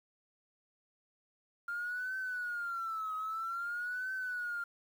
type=tone with vibrato; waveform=sine; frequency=1396 Hz; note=F6; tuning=1 cent flat; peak=-34 dBFS; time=1.68-4.64 s; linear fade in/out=5 ms; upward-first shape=triangle; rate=0.51 Hz; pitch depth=170 cents each way; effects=tanh soft clip ceiling -31 dBFS + 10-bit